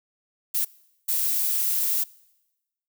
violet noise bursts at uneven times, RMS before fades -24 dBFS, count 2, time 0.54-0.65 / 1.08-2.04 s, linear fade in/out 10 ms, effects noise-tail reverb RT60 1.0 s tail -23 dB re dry

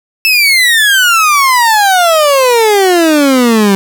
30% pulse exponential sweep, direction down, 2652 to 192.5 Hz, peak -3 dBFS, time 0.25-3.75 s, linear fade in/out 0 ms, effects none

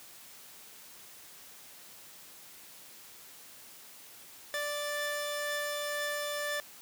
sawtooth tone pair together, 587.3 / 1759.9 Hz, D5 / A6, 0 / 0 cents, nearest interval octave + perfect fifth, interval 1900 cents, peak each -31 / -33 dBFS, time 4.54-6.6 s, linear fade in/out 0 ms, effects white hiss -52 dBFS RMS until 6.81 s + high-pass 100 Hz 12 dB/octave

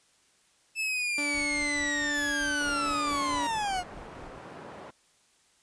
40% pulse linear sweep, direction down, 2637 to 700 Hz, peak -27 dBFS, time 0.75-3.84 s, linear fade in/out 50 ms
sawtooth tone with pitch glide, 291.1 to 288.6 Hz, D4 to D4, -15 to -30 cents, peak -29 dBFS, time 1.18-3.47 s, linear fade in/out 2 ms, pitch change -15 cents, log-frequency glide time 2.09-3.03 s
brown noise with tremolo, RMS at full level -44 dBFS, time 1.33-4.39 s, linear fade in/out 10 ms, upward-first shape triangle, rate 4.6 Hz, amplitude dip 90%
white band-pass noise, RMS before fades -45 dBFS, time 2.6-4.91 s, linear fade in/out 10 ms, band 110 to 940 Hz, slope 12 dB/octave
effects white hiss -65 dBFS RMS until 5.62 s + resampled to 22050 Hz

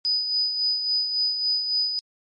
sine tone with tremolo, 4978 Hz, D#8, in tune, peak -19 dBFS, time 0.05-1.99 s, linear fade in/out 0 ms, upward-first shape sine, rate 3.6 Hz, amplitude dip 50%, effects MP3 48 kbps

